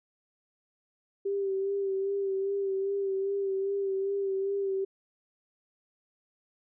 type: tone with vibrato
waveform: sine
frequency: 392 Hz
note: G4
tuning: in tune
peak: -27 dBFS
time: 1.25-4.85 s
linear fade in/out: 10 ms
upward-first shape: sine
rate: 2.5 Hz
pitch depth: 33 cents each way
effects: none